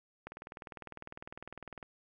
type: click train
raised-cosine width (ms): 0.5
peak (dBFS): -29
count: 32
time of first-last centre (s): 0.27-1.828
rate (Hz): 19.9
effects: none